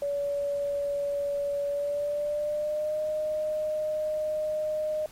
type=tone with pitch glide; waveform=sine; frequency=570 to 614.4 Hz; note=C#5 to D#5; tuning=+48 to -22 cents; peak=-26 dBFS; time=0.02-5.06 s; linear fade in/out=2 ms; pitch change=+130 cents; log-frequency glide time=1.67-3.02 s; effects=pink hiss -52 dBFS RMS until 5.11 s + MP3 64 kbps